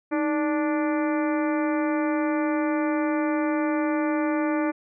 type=harmonic tone with a mistuned harmonic; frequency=293.5 Hz; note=D4; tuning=1 cent flat; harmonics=1 / 2 / 3 / 4 / 5 / 6 / 7 / 8; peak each=-23 / -29 / -33 / -35 / -37 / -39 / -40 / -41 dBFS; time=0.11-4.72 s; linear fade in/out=20 ms; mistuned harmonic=1; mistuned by=+98 cents; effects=none